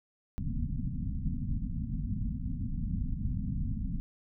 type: low-pass noise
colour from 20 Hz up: pink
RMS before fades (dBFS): -33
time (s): 0.38-4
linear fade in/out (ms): 0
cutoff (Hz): 260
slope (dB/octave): 96
effects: none